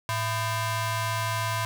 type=ring-modulated tone; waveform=sawtooth; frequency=557 Hz; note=C#5; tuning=8 cents sharp; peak=-19 dBFS; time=0.09-1.65 s; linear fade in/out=0 ms; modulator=447 Hz; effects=none